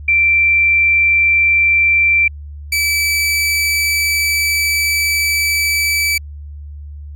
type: tone pair in turn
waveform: sine / sawtooth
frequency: 2349 / 2307 Hz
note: D7 / D7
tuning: 0 / -31 cents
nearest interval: unison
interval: 31 cents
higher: first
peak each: -9 / -10 dBFS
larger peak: first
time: 0.08-2.28 / 2.72-6.18 s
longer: second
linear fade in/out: 5 ms
effects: added 73 Hz sine -28 dBFS peak until 7.15 s